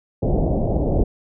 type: low-pass noise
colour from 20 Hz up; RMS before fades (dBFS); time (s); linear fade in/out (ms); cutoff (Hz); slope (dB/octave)
pink; -19; 0.22-1.04; 10; 710; 48
effects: none